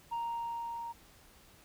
sine tone with level ramp, 932.3 Hz, A#5, in tune, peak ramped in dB -30 to -38 dBFS, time 0.11-0.93 s, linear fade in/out 20 ms, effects tanh soft clip ceiling -32 dBFS + pink hiss -60 dBFS RMS until 1.64 s

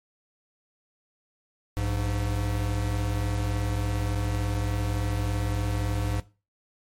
square tone pair together, 58.76 / 102.2 Hz, A#1 / G#2, +14 / -27 cents, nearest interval minor seventh, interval 959 cents, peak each -30 / -28 dBFS, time 1.77-6.2 s, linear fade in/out 0 ms, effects noise-tail reverb RT60 0.3 s tail -17 dB re dry + MP3 64 kbps

